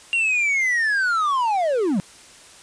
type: linear sweep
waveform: triangle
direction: down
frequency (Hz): 2783 to 164.81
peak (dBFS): -16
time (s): 0.13-2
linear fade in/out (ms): 0
effects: white hiss -46 dBFS RMS until 2.62 s + resampled to 22050 Hz